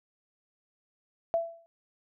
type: tone with exponential decay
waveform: sine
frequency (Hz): 669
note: E5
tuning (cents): +25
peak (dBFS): -21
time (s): 1.34-1.66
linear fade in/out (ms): 0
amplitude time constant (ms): 68
effects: none